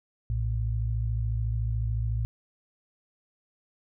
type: tone pair together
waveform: sine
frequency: 58.81 / 112.7 Hz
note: A#1 / A2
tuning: +16 / +42 cents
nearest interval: major seventh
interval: 1126 cents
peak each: -28 dBFS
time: 0.3-2.25 s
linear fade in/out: 0 ms
effects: none